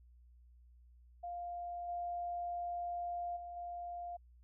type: tone with level steps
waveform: sine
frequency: 700 Hz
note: F5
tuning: 4 cents sharp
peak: -40 / -37 / -44 / -41 dBFS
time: 1.23-4.17 s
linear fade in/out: 10 ms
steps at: 1.88 / 3.36 / 3.56 s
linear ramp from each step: 10 ms
effects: added 60 Hz sine -59 dBFS peak until 4.43 s